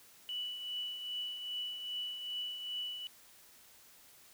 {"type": "tone with tremolo", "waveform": "sine", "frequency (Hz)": 2960, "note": "F#7", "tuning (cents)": 0, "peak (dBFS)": -35, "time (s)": [0.29, 3.07], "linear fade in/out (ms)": 0, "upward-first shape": "triangle", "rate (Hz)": 2.5, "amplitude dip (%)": 55, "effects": ["white hiss -60 dBFS RMS until 4.33 s"]}